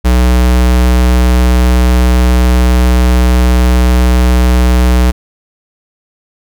square tone, 61.74 Hz, B1, in tune, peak -6 dBFS, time 0.04-5.12 s, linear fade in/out 20 ms, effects none

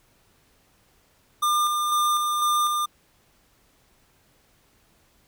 square tone with tremolo, 1201 Hz, D6, 38 cents sharp, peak -20 dBFS, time 1.42-2.86 s, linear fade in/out 10 ms, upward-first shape square, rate 2 Hz, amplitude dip 30%, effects pink hiss -62 dBFS RMS until 5.27 s

